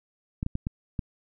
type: clicks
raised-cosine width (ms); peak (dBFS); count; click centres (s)
5; -16; 5; 0.429 / 0.464 / 0.554 / 0.669 / 0.992
effects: none